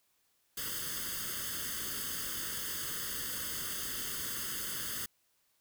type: noise with comb filter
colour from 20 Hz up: white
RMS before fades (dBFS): -38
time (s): 0.57-5.06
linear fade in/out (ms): 5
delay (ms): 0.62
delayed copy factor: +0.95
effects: white hiss -74 dBFS RMS until 5.6 s